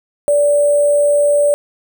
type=tone with sample-and-hold; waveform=sine; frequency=580 Hz; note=D5; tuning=22 cents flat; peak=-9 dBFS; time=0.28-1.54 s; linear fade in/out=0 ms; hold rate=8820 Hz; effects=none